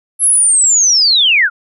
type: linear sweep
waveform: sine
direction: down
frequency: 11175 to 1331 Hz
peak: -7 dBFS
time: 0.19-1.5 s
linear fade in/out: 50 ms
effects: none